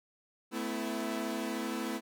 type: chord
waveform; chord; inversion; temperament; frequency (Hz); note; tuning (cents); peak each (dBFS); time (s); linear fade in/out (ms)
sawtooth; A suspended second; none; equal with one note detuned; 220 / 253 / 329.6; A3 / B3 / E4; 0 / +42 / 0; -34; 0.51-2.01; 50
effects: none